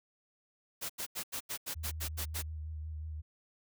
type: noise bursts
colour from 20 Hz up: white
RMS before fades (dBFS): -38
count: 10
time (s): 0.81-2.426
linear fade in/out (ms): 20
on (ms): 86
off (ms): 84
type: tone with vibrato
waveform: sine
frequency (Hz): 77.78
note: D#2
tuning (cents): 0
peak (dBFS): -38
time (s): 1.75-3.22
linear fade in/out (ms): 20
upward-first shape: sine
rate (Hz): 5.5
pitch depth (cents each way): 32
effects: none